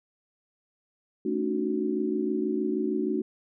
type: chord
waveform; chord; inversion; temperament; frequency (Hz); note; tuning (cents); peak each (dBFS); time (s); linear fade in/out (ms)
sine; D# half-diminished seventh; second; equal with one note detuned; 220 / 277.2 / 303.5 / 370; A3 / C#4 / D#4 / F#4; 0 / 0 / -43 / 0; -31 / -33 / -30 / -29; 1.25-3.22; 5
effects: none